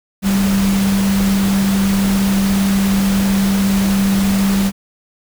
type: tone in noise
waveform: sine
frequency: 196 Hz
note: G3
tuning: in tune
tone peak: -12 dBFS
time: 0.22-4.72 s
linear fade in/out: 50 ms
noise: pink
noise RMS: -23 dBFS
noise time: 0.22-4.72 s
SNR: +8 dB
effects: none